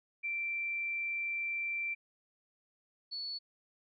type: tone pair in turn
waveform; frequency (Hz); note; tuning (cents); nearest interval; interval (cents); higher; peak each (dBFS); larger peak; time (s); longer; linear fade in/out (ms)
sine; 2349 / 4426; D7 / C#8; 0 / -3; major seventh; 1097; second; -33 / -37; first; 0.23-1.95 / 3.11-3.39; first; 20
effects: none